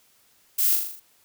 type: noise with echo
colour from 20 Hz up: violet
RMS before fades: -22 dBFS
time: 0.58-0.76 s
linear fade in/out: 10 ms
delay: 40 ms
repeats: 6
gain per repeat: -4 dB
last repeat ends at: 1 s
effects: white hiss -61 dBFS RMS until 1.24 s